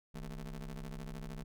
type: ring-modulated tone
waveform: 30% pulse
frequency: 66.3 Hz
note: C2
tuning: 23 cents sharp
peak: -36 dBFS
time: 0.14-1.44 s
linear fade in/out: 10 ms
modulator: 92.9 Hz
effects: none

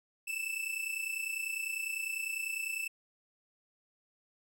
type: tone pair together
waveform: 45% pulse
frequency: 2623 / 2653 Hz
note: E7 / E7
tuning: -9 / +10 cents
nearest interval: unison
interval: 19 cents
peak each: -38 / -37 dBFS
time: 0.27-2.88 s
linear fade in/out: 10 ms
effects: none

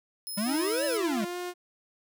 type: tone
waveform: 10% pulse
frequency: 5150 Hz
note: E8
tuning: 41 cents flat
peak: -29 dBFS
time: 0.27-0.97 s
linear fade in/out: 0 ms
type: exponential two-way sweep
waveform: square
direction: up then down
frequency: 194.4 to 601 to 194.4 Hz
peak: -28 dBFS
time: 0.37-1.25 s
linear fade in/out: 10 ms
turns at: 0.85 s
type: tone with pitch glide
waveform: sawtooth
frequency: 315.7 to 356.4 Hz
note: D#4 to F4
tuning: +25 to +35 cents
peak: -29 dBFS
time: 0.45-1.54 s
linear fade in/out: 50 ms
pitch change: +210 cents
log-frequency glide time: 0.65-1.37 s
effects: none

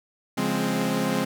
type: chord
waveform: sawtooth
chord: Db major seventh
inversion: none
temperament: equal with one note detuned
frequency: 140.36 / 174.61 / 207.7 / 261.6 Hz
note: Db3 / F3 / Ab3 / C4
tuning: +22 / 0 / 0 / 0 cents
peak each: -29 / -26 / -23 / -23 dBFS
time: 0.37-1.25 s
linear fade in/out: 10 ms
effects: none

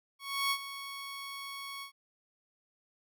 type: tone with ADSR envelope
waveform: 15% pulse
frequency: 1108.7 Hz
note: C#6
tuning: in tune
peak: -21 dBFS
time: 0.19-1.92 s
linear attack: 320 ms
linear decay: 66 ms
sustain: -13 dB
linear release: 98 ms
effects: none

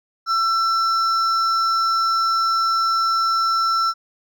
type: tone pair together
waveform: triangle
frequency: 1340 / 5360 Hz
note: E6 / E8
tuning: +28 / +28 cents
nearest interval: 2 octaves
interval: 2400 cents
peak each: -15 / -25 dBFS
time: 0.26-3.94 s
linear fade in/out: 50 ms
effects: none

